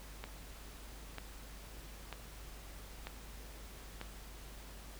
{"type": "click train", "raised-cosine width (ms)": 0.3, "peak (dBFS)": -26, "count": 5, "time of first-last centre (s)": [0.24, 4.014], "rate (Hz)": 1.06, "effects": ["added 50 Hz sine -50 dBFS peak until 4.99 s", "pink hiss -54 dBFS RMS until 4.99 s"]}